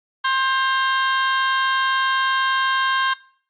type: harmonic tone with a mistuned harmonic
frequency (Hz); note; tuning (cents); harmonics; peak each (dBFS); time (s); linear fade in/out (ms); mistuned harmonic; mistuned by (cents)
529; C5; +19; 2 / 3 / 4 / 5 / 6 / 7 / 8; -20 / -22 / -34 / -34 / -27 / -35 / -38; 0.24-3.14; 10; 5; +76
effects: noise-tail reverb RT60 0.5 s tail -19 dB re dry + AAC 64 kbps